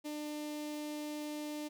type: tone with notch filter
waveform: sawtooth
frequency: 299.3 Hz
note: D4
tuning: 33 cents sharp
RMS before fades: -41 dBFS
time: 0.04-1.69 s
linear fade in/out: 20 ms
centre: 1400 Hz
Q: 1.1
effects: none